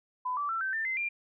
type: tone with pitch steps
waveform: sine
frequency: 1004 / 1160 / 1340.2 / 1548.4 / 1788.9 / 2067 / 2388 Hz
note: B5 / D6 / E6 / G6 / A6 / C7 / D7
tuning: +28 / -22 / +28 / -22 / +28 / -22 / +28 cents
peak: -29 dBFS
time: 0.25-1.09 s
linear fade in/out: 10 ms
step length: 120 ms
effects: none